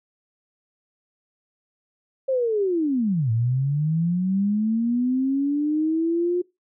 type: linear two-way sweep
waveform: sine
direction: down then up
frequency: 541 to 110 to 359.3 Hz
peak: -19 dBFS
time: 2.28-6.42 s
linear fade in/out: 10 ms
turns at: 3.31 s
effects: noise-tail reverb RT60 0.2 s tail -21 dB re dry